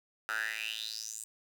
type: tone with high-pass filter sweep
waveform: 10% pulse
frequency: 110 Hz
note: A2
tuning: in tune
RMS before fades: -38 dBFS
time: 0.29-1.24 s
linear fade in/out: 0 ms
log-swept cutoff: 1300 to 8300 Hz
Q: 6.4
effects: none